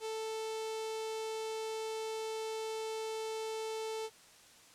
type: tone with notch filter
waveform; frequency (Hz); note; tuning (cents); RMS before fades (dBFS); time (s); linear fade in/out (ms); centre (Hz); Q
sawtooth; 441.1; A4; +4; -39; 0-4.1; 50; 1600; 1.3
effects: white hiss -59 dBFS RMS until 4.74 s + low-pass 9000 Hz 12 dB/octave